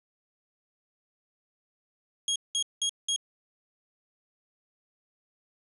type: tone bursts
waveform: 25% pulse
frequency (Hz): 3281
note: G#7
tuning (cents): -22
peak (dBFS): -22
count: 4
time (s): 2.28-3.162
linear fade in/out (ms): 2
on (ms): 78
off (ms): 190
effects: resampled to 32000 Hz